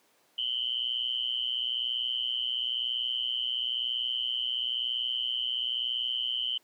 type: tone with amplitude modulation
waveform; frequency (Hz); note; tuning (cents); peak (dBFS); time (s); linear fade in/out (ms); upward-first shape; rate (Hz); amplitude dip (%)
sine; 3042; F#7; +47; -24; 0.38-6.58; 5; sine; 121; 100
effects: pink hiss -66 dBFS RMS until 6.63 s + high-pass 300 Hz 12 dB/octave